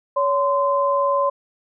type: tone pair together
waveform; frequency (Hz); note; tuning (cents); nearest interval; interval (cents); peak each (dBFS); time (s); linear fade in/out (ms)
sine; 562.6 / 1033; C#5 / C6; +26 / -22; major seventh; 1052; -19; 0.16-1.3; 10
effects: none